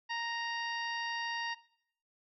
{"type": "harmonic tone", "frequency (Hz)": 932.3, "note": "A#5", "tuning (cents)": 0, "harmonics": [1, 2, 3, 4, 5, 6], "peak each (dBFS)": [-38, -38, -42, -48, -46, -52], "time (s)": [0.09, 1.55], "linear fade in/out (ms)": 20, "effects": ["noise-tail reverb RT60 0.7 s tail -19 dB re dry"]}